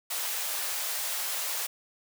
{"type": "high-pass noise", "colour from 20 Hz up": "white", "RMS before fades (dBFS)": -32, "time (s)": [0.1, 1.67], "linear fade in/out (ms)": 10, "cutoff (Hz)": 520, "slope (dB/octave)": 24, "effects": []}